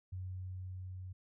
sine tone with level ramp, 92.5 Hz, F#2, in tune, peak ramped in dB -39 to -43 dBFS, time 0.12-1.13 s, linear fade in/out 10 ms, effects none

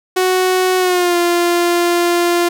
sawtooth tone with pitch glide, 370 to 347.2 Hz, F#4 to F4, 0 to -10 cents, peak -8 dBFS, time 0.16-2.49 s, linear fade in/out 10 ms, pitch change -110 cents, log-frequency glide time 0.78-1.17 s, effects none

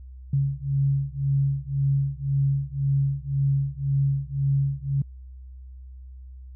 sine beating tone pair, 137.4 / 139.3 Hz, C#3 / C#3, -15 / +9 cents, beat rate 1.9 Hz, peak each -24 dBFS, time 0.33-5.02 s, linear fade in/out 5 ms, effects added 64 Hz sine -39 dBFS peak until 6.55 s

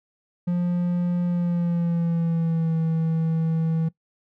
triangle tone with pitch glide, 175.9 to 162.24 Hz, F3 to E3, +13 to -27 cents, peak -18 dBFS, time 0.47-3.89 s, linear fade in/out 10 ms, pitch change -140 cents, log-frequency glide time 1.25-2.76 s, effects noise-tail reverb RT60 0.1 s tail -20 dB re dry

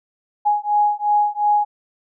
sine beating tone pair, 830.6 / 833.4 Hz, G#5 / G#5, 0 / +6 cents, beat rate 2.8 Hz, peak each -18 / -18 dBFS, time 0.45-1.65 s, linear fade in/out 20 ms, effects none

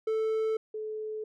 triangle / sine tone pair in turn, 440 / 431.9 Hz, A4 / A4, 0 / -32 cents, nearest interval unison, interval 32 cents, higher first, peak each -24 / -33 dBFS, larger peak first, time 0.07-0.57 / 0.74-1.24 s, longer neither, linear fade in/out 5 ms, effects none

